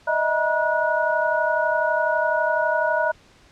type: tone cluster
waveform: sine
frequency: 613 / 645 / 954 / 1464 Hz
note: D#5 / E5 / A#5 / F#6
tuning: -26 / -38 / +40 / -19 cents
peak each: -24 dBFS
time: 0.07-3.12 s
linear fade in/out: 10 ms
effects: pink hiss -53 dBFS RMS until 3.51 s + low-pass 6000 Hz 12 dB/octave